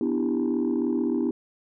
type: chord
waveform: sine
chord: E minor seventh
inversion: second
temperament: equal with one note detuned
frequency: 246.9 / 293.7 / 329.6 / 393.8 Hz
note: B3 / D4 / E4 / G4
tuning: 0 / 0 / 0 / +8 cents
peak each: -25 / -27 / -26 / -29 dBFS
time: 0.01-1.31 s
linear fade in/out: 2 ms
effects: tanh soft clip ceiling -17 dBFS